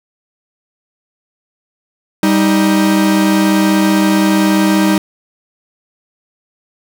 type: tone pair together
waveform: 45% pulse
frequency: 197 / 313.1 Hz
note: G3 / D#4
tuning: +9 / +11 cents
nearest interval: minor sixth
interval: 802 cents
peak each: -12 dBFS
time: 2.23-4.98 s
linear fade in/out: 2 ms
effects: none